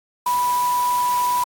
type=tone in noise; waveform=sine; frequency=984 Hz; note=B5; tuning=7 cents flat; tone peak=-17 dBFS; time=0.26-1.44 s; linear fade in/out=5 ms; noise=white; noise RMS=-31 dBFS; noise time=0.26-1.44 s; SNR=+11 dB; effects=AAC 64 kbps